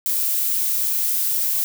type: noise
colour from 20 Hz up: violet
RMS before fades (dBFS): -21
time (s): 0.06-1.64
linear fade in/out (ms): 0
effects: none